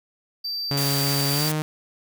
triangle tone, 4663 Hz, D8, 13 cents flat, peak -25 dBFS, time 0.44-1.49 s, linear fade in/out 10 ms
sawtooth tone with pitch glide, 140.4 to 153.99 Hz, C#3 to D#3, +22 to -18 cents, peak -19 dBFS, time 0.71-1.62 s, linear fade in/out 0 ms, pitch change +160 cents, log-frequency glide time 1.32-1.47 s
white high-pass noise, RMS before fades -28 dBFS, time 0.77-1.52 s, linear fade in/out 5 ms, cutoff 1500 Hz, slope 12 dB/octave
effects none

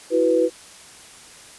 sine chord, E suspended second, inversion none, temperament equal, 329.6 / 370 / 493.9 Hz, E4 / F#4 / B4, 0 / 0 / 0 cents, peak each -21 / -22 / -17 dBFS, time 0.1-0.5 s, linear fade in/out 50 ms, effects white hiss -44 dBFS RMS until 1.58 s + resampled to 24000 Hz

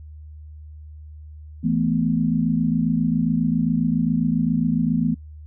sine chord, E suspended fourth, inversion none, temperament just, 164.81 / 219.8 / 247.2 Hz, E3 / A3 / B3, 0 / -2 / +2 cents, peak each -22 dBFS, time 1.63-5.15 s, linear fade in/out 20 ms, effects noise-tail reverb RT60 0.1 s tail -22 dB re dry + added 76 Hz sine -37 dBFS peak until 5.46 s

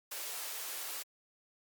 white high-pass noise, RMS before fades -41 dBFS, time 0.11-1.03 s, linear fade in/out 10 ms, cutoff 390 Hz, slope 24 dB/octave, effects Opus 48 kbps

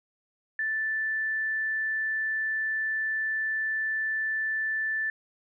sine tone, 1760 Hz, A6, in tune, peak -26 dBFS, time 0.59-5.1 s, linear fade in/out 2 ms, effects none

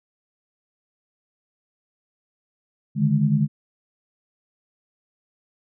sine tone cluster, 143.6 / 153.8 / 210.4 Hz, D3 / D#3 / G#3, -39 / -20 / +23 cents, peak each -21 dBFS, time 2.95-3.48 s, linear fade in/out 50 ms, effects none

